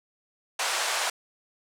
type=band-pass noise; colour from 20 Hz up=pink; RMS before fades=-28 dBFS; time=0.59-1.1 s; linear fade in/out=5 ms; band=640 to 9600 Hz; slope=24 dB/octave; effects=none